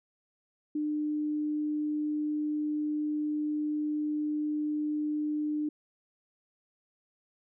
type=tone; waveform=sine; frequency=300.7 Hz; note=D4; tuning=41 cents sharp; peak=-28 dBFS; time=0.75-5.69 s; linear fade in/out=5 ms; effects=none